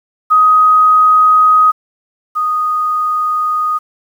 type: tone pair in turn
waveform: sine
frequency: 1255 / 1239.9 Hz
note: D#6 / D#6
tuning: +15 / -6 cents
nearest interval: unison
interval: 21 cents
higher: first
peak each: -5 / -12 dBFS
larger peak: first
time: 0.3-1.72 / 2.35-3.79 s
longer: second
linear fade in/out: 20 ms
effects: 7-bit